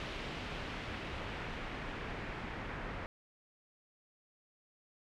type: noise with low-pass filter sweep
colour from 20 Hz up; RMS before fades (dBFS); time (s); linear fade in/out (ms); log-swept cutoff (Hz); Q
pink; -42; 0-3.06; 0; 3200 to 1900; 1.3
effects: none